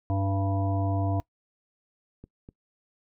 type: harmonic tone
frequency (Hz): 97.7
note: G2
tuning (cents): -5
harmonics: 1 / 3 / 5 / 7 / 9 / 10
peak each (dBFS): -25 / -31 / -42 / -33 / -46 / -40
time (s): 0.1-1.2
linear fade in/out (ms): 0
type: clicks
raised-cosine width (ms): 3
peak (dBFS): -31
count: 2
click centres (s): 2.24 / 2.489
effects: noise-tail reverb RT60 0.1 s tail -22 dB re dry